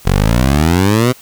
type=exponential sweep; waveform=15% pulse; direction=up; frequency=43.65 to 129.7 Hz; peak=-3 dBFS; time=0.05-1.13 s; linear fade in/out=20 ms; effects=white hiss -41 dBFS RMS until 1.21 s